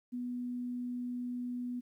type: tone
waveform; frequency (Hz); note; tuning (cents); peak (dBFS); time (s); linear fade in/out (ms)
sine; 245.8; B3; -8; -35; 0.12-1.81; 20
effects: 12-bit